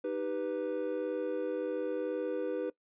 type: chord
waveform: triangle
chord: Eb augmented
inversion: none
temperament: equal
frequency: 311.1 / 392 / 493.9 Hz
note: Eb4 / G4 / B4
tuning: 0 / 0 / 0 cents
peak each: -36 / -36 / -32 dBFS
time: 0.04-2.7 s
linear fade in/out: 5 ms
effects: noise-tail reverb RT60 0.1 s tail -20 dB re dry + resampled to 8000 Hz